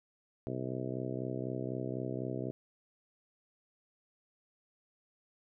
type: harmonic tone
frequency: 64 Hz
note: C2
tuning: 38 cents flat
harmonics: 2 / 3 / 4 / 5 / 6 / 7 / 8 / 9 / 10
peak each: -40 / -45 / -42 / -42 / -42 / -45 / -47 / -52 / -46 dBFS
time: 0.47-2.51 s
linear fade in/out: 0 ms
effects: none